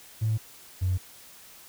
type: tone pair in turn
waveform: triangle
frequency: 110 / 91.89 Hz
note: A2 / F#2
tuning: 0 / -11 cents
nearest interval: minor third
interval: 311 cents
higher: first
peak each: -19 dBFS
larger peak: neither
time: 0.21-0.38 / 0.81-0.98 s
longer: neither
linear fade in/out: 20 ms
effects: tanh soft clip ceiling -20 dBFS + white hiss -50 dBFS RMS until 1.68 s